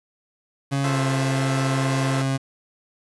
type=tone with pitch glide; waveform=30% pulse; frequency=138.59 to 134.64 Hz; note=C#3 to C3; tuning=0 to +50 cents; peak=-18 dBFS; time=0.71-2.38 s; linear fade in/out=20 ms; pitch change=-50 cents; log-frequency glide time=0.86-1 s
type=chord; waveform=15% pulse; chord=F major seventh; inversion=none; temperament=equal; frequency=349.2 / 440 / 523.3 / 659.3 Hz; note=F4 / A4 / C5 / E5; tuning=0 / 0 / 0 / 0 cents; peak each=-27 dBFS; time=0.84-2.22 s; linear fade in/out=2 ms
effects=resampled to 24000 Hz + 8-bit